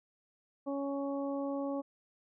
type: harmonic tone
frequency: 278.6 Hz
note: C#4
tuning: 9 cents sharp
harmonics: 1 / 2 / 3 / 4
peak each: -35 / -37 / -45 / -47 dBFS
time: 0.66-1.82 s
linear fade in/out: 20 ms
effects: none